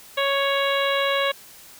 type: harmonic tone with a mistuned harmonic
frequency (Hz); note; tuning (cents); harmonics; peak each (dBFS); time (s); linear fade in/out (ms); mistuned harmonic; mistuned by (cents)
554.4; C#5; 0; 1 / 2 / 3 / 4 / 5 / 6 / 7; -23 / -26 / -28 / -29 / -30 / -31 / -31; 0.17-1.32; 10; 5; +15
effects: white hiss -46 dBFS RMS until 1.79 s